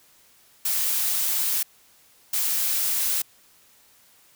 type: noise bursts at uneven times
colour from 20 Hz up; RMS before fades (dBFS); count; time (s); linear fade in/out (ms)
blue; -24; 2; 0.65-1.63 / 2.33-3.22; 5
effects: white hiss -57 dBFS RMS until 4.35 s